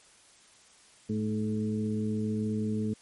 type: harmonic tone with a mistuned harmonic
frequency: 107.6 Hz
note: A2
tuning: 38 cents flat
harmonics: 1 / 2 / 3 / 4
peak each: -34 / -29 / -40 / -37 dBFS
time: 1.09-2.94 s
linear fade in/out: 10 ms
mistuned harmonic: 3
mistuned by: -33 cents
effects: white hiss -58 dBFS RMS until 3.01 s + MP3 48 kbps